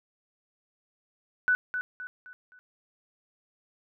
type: tone with echo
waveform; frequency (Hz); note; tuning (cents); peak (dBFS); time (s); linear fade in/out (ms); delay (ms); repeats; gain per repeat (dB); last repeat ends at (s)
sine; 1491; F#6; +13; -20; 1.48-1.55; 0; 260; 4; -8; 2.59
effects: none